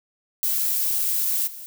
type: noise with level steps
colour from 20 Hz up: violet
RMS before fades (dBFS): -23 / -38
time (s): 0.43-1.66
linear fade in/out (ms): 0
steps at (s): 1.46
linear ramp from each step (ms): 20
effects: none